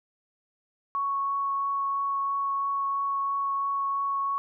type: tone with vibrato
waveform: sine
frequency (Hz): 1108.7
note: C#6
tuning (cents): 0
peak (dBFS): -25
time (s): 0.95-4.38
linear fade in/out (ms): 0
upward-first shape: triangle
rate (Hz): 3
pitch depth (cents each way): 8
effects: none